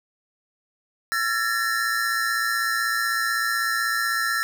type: tone cluster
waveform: square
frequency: 1351 / 1706 / 1822 Hz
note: E6 / G#6 / A#6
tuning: +42 / +46 / -40 cents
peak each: -27 dBFS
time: 1.12-4.43 s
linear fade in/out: 0 ms
effects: none